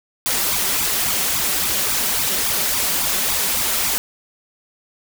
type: noise with flanger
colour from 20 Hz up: white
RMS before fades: -20 dBFS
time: 0.26-3.98 s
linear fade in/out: 0 ms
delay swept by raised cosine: 0.83 to 5.33 ms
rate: 3.6 Hz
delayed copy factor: +0.85
effects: none